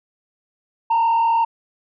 sine tone with frequency modulation, 918 Hz, A#5, 27 cents flat, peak -12 dBFS, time 0.9-1.45 s, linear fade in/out 10 ms, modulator 41.8 Hz, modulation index 0.46, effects tanh soft clip ceiling -13 dBFS

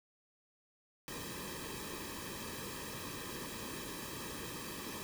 pink noise with comb filter, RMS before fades -44 dBFS, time 1.08-5.03 s, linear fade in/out 0 ms, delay 1.4 ms, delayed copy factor -0.8, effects none

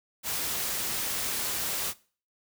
white noise, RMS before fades -31 dBFS, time 0.23-1.94 s, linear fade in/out 50 ms, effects noise-tail reverb RT60 0.4 s tail -20 dB re dry

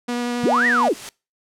sawtooth tone with vibrato, 241.9 Hz, B3, 36 cents flat, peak -18 dBFS, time 0.08-0.89 s, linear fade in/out 10 ms, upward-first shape triangle, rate 11 Hz, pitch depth 10 cents each way
white noise with exponential growth, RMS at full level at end -31 dBFS, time 0.26-1.09 s, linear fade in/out 1 ms, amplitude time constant 180 ms
sine linear two-way sweep, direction up then down, 80.4 to 1975.5 to 215.1 Hz, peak -15 dBFS, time 0.43-0.94 s, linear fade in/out 20 ms, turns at 0.67 s
effects noise-tail reverb RT60 0.3 s tail -24 dB re dry + low-pass 9000 Hz 12 dB/octave

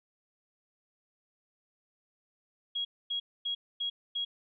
sine tone bursts, 3300 Hz, G#7, 12 cents flat, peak -30 dBFS, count 5, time 2.75-4.25 s, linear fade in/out 10 ms, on 100 ms, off 250 ms, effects none

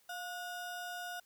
square ring-modulated tone, 1082 Hz, C#6, 42 cents flat, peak -38 dBFS, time 0.09-1.2 s, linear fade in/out 5 ms, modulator 375 Hz, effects white hiss -69 dBFS RMS until 1.25 s

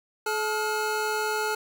square tone cluster, 429.1 / 864 / 1420 Hz, A4 / A5 / F6, -43 / -32 / +28 cents, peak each -30 / -31 / -31 dBFS, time 0.26-1.55 s, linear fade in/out 5 ms, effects 10-bit

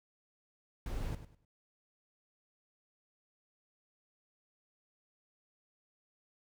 brown noise with echo, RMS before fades -37 dBFS, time 0.86-1.15 s, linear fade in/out 2 ms, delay 100 ms, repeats 3, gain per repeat -12 dB, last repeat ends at 1.45 s, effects none

